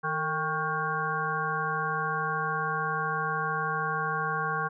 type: harmonic tone with a mistuned harmonic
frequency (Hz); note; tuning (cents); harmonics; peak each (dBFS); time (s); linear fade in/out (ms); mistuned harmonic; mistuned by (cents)
157.9; D#3; +26; 1 / 3 / 5 / 7 / 9 / 10; -36 / -37 / -35 / -31 / -34 / -34; 0.03-4.69; 20; 3; -64
effects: none